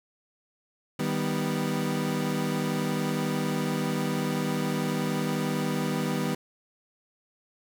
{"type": "chord", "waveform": "30% pulse", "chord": "Eb augmented", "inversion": "none", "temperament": "equal", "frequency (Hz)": [155.56, 196, 246.9], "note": ["Eb3", "G3", "B3"], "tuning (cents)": [0, 0, 0], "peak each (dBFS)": -28, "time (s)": [0.99, 6.35], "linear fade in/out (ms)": 5, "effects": []}